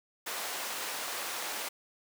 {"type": "high-pass noise", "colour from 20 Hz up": "pink", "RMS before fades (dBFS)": -37, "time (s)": [0.26, 1.69], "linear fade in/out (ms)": 10, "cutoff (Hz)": 640, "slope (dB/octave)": 12, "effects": []}